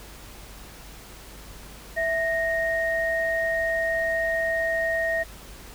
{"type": "tone pair together", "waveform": "sine", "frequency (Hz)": [658, 1861.1], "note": ["E5", "A#6"], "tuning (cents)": [-3, -3], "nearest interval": "octave + tritone", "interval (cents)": 1800, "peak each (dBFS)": -25, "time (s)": [1.96, 5.24], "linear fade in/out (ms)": 20, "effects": ["added 50 Hz sine -45 dBFS peak until 5.74 s", "pink hiss -45 dBFS RMS until 5.74 s"]}